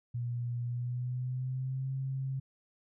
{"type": "tone with pitch glide", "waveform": "sine", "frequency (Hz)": [120.4, 133.59], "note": ["B2", "C3"], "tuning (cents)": [-44, 36], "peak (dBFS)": -32, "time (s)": [0.14, 2.4], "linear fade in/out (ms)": 10, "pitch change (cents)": 180, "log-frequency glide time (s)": [0.65, 1.92], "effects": []}